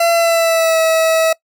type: tone with pitch glide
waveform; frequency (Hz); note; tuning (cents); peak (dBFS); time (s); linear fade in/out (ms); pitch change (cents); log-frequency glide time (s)
40% pulse; 677 to 647.2; E5 to E5; +46 to -32; -10; 0-1.33; 5; -78; 0.12-0.79
effects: noise-tail reverb RT60 0.1 s tail -22 dB re dry